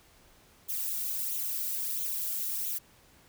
violet noise with flanger, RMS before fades -33 dBFS, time 0.68-2.79 s, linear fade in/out 20 ms, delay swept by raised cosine 0.29 to 2.19 ms, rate 1.5 Hz, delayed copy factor +0.6, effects pink hiss -60 dBFS RMS until 3.28 s

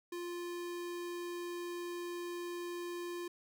square tone, 349.2 Hz, F4, in tune, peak -40 dBFS, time 0.12-3.28 s, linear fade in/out 5 ms, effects none

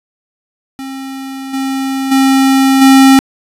square tone with level steps, 268.1 Hz, C4, 42 cents sharp, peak -22 / -15 / -7 / -3 dBFS, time 0.79-3.19 s, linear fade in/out 0 ms, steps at 1.53 / 2.11 / 2.81 s, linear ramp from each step 10 ms, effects resampled to 32000 Hz + 7-bit

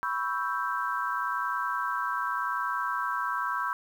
sine chord, C# half-diminished seventh, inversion third, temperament equal, 987.8 / 1108.7 / 1318.5 / 1568 Hz, B5 / C#6 / E6 / G6, 0 / 0 / 0 / 0 cents, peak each -33 dBFS, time 0.03-3.73 s, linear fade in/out 0 ms, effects 9-bit

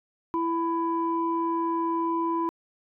sine tone pair together, 332.7 / 997 Hz, E4 / B5, +16 / +16 cents, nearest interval octave + perfect fifth, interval 1900 cents, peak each -26 dBFS, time 0.34-2.49 s, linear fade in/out 0 ms, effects tanh soft clip ceiling -16 dBFS

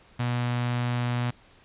sawtooth tone with notch filter, 121.7 Hz, B2, 25 cents flat, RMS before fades -27 dBFS, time 0.19-1.31 s, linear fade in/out 10 ms, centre 410 Hz, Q 1.2, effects pink hiss -56 dBFS RMS until 1.64 s + resampled to 8000 Hz

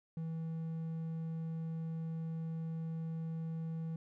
triangle tone, 162.5 Hz, E3, 24 cents flat, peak -35 dBFS, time 0.17-3.96 s, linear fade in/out 2 ms, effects none

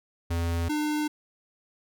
square tone pair in turn, 84.5 / 301.1 Hz, E2 / D4, +43 / +43 cents, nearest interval octave + minor seventh, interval 2200 cents, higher second, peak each -26 dBFS, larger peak neither, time 0.3-0.69 / 0.69-1.08 s, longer neither, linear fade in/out 10 ms, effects none

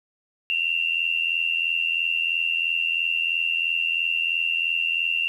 sine tone pair together, 2708 / 2791 Hz, E7 / F7, +46 / -2 cents, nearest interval minor second, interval 52 cents, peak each -24 dBFS, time 0.5-5.28 s, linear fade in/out 0 ms, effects 9-bit

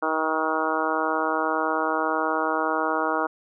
harmonic tone, 158.3 Hz, D#3, 30 cents sharp, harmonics 2 / 3 / 4 / 5 / 6 / 7 / 8 / 9, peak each -30 / -30 / -30 / -30 / -30 / -30 / -30 / -30 dBFS, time 0.02-3.27 s, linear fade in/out 10 ms, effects none

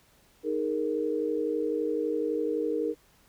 sine chord, D# suspended fourth, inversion none, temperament just, 311.1 / 414.8 / 466.7 Hz, D#4 / G#4 / A#4, 0 / -2 / +2 cents, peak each -31 / -32 / -29 dBFS, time 0.43-2.95 s, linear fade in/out 50 ms, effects pink hiss -62 dBFS RMS until 3.28 s

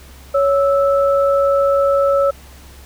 sine tone pair together, 557 / 1314.1 Hz, C#5 / E6, +8 / -6 cents, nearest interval octave + minor third, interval 1486 cents, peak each -12 / -19 dBFS, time 0.34-2.31 s, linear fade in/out 10 ms, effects added 67 Hz sine -39 dBFS peak until 2.85 s + pink hiss -44 dBFS RMS until 2.85 s

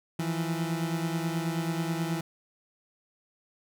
30% pulse beating tone pair, 163.2 / 172.5 Hz, E3 / F3, -17 / -21 cents, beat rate 9.3 Hz, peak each -27 / -31 dBFS, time 0.19-2.21 s, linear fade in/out 5 ms, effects none

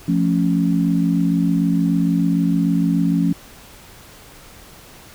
sine chord, F augmented, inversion none, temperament equal with one note detuned, 173.31 / 220 / 277.2 Hz, F3 / A3 / C#4, -13 / 0 / 0 cents, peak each -17 / -22 / -19 dBFS, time 0.08-3.33 s, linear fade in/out 5 ms, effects pink hiss -43 dBFS RMS until 5.14 s

